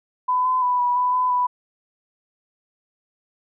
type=tone with pitch steps; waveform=sine; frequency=1003 / 1017 / 991 / 978 / 994 / 1005 / 990 Hz; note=B5 / C6 / B5 / B5 / B5 / B5 / B5; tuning=+26 / -50 / +6 / -17 / +11 / +30 / +4 cents; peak=-17 dBFS; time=0.28-1.47 s; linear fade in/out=10 ms; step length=170 ms; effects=none